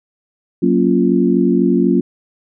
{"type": "chord", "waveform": "sine", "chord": "Gb major seventh", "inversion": "none", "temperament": "equal", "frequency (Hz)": [185, 233.1, 277.2, 349.2], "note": ["Gb3", "Bb3", "Db4", "F4"], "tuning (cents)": [0, 0, 0, 0], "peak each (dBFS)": -16, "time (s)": [0.62, 2.01], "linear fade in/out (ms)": 10, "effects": []}